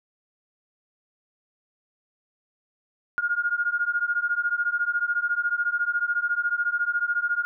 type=beating tone pair; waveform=sine; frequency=1418 / 1432 Hz; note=F6 / F6; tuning=+26 / +43 cents; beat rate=14 Hz; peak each=-25 / -26 dBFS; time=3.18-7.45 s; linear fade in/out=0 ms; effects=none